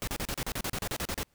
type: noise bursts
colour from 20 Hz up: pink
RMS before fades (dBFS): -33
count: 14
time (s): 0.02-1.231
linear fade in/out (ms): 0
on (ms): 54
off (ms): 35
effects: pink hiss -70 dBFS RMS until 1.34 s